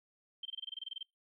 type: tone bursts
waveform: sine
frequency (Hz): 3136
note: G7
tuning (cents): 0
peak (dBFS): -38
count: 13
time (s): 0.43-1.03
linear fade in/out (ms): 5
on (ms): 24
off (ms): 24
effects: noise-tail reverb RT60 0.2 s tail -26 dB re dry